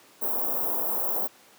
white band-stop noise, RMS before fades -27 dBFS, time 0.21-1.28 s, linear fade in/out 20 ms, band 950 to 15000 Hz, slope 24 dB/octave, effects pink hiss -54 dBFS RMS until 1.58 s + high-pass 300 Hz 12 dB/octave

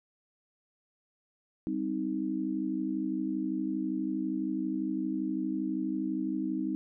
sine chord, C minor, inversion second, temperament just, 196.22 / 261.6 / 314 Hz, G3 / C4 / Eb4, +2 / 0 / +16 cents, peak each -36 / -34 / -32 dBFS, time 1.67-6.75 s, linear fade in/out 0 ms, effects none

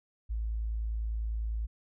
sine tone, 55 Hz, A1, in tune, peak -30 dBFS, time 0.29-1.67 s, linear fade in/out 20 ms, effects none

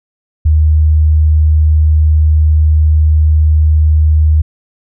sine tone, 77.2 Hz, D#2, 13 cents flat, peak -5 dBFS, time 0.45-4.42 s, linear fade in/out 10 ms, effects none

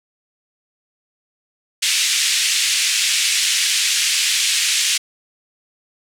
pink band-pass noise, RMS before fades -18 dBFS, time 1.82-4.98 s, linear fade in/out 10 ms, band 2300 to 9200 Hz, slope 24 dB/octave, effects none

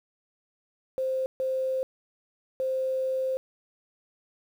sine tone bursts at uneven times, 523.3 Hz, C5, in tune, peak -25 dBFS, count 3, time 0.98-1.26 / 1.4-1.83 / 2.6-3.37 s, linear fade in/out 0 ms, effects 9-bit

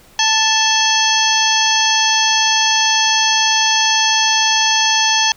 harmonic tone with a mistuned harmonic, 879 Hz, A5, 2 cents flat, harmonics 1 / 2 / 3 / 4 / 5 / 6 / 7, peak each -18 / -20 / -22 / -18 / -21 / -21 / -18 dBFS, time 0.19-5.32 s, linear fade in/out 2 ms, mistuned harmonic 4, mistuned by -110 cents, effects pink hiss -47 dBFS RMS until 5.36 s

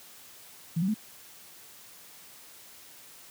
sine tone with pitch steps, 165.3 / 188.79 / 215.6 Hz, E3 / F#3 / A3, +5 / +35 / -35 cents, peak -24 dBFS, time 0.76-0.943 s, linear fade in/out 10 ms, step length 61 ms, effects white hiss -51 dBFS RMS until 3.3 s + high-pass 80 Hz 12 dB/octave

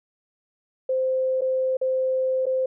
sine tone with dropouts, 520 Hz, C5, 11 cents flat, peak -20 dBFS, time 0.89-2.66 s, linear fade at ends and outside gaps 5 ms, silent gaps 1.41-1.417 / 1.77-1.813 / 2.457-2.465 s, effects none

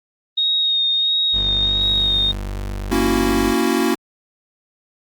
sine tone with vibrato, 3729 Hz, A#7, in tune, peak -15 dBFS, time 0.37-2.32 s, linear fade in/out 10 ms, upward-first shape sine, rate 1.5 Hz, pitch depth 21 cents each way
35% pulse tone, 48.81 Hz, G1, 7 cents flat, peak -22 dBFS, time 1.32-3.55 s, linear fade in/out 50 ms
square chord, F# dominant seventh, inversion first, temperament equal, 233.1 / 277.2 / 329.6 / 370 Hz, A#3 / C#4 / E4 / F#4, 0 / 0 / 0 / 0 cents, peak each -22 dBFS, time 2.91-3.95 s, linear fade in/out 10 ms
effects Opus 24 kbps

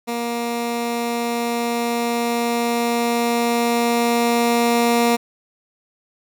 15% pulse tone with level ramp, 235.9 Hz, A#3, 21 cents sharp, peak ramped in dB -16 to -8 dBFS, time 0.07-5.17 s, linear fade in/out 20 ms, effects none

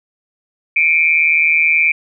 sine tone with amplitude modulation, 2354 Hz, D7, 3 cents sharp, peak -6 dBFS, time 0.76-1.92 s, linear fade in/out 5 ms, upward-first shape sine, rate 159 Hz, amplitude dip 85%, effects none

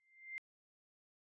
sine tone with exponential growth, 2093 Hz, C7, in tune, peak -39 dBFS, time 0-0.38 s, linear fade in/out 0 ms, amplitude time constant 82 ms, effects resampled to 22050 Hz

